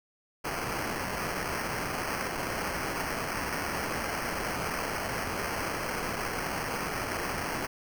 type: noise with sample-and-hold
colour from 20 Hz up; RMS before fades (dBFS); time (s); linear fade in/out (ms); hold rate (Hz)
violet; -33; 0.44-7.67; 10; 3675
effects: none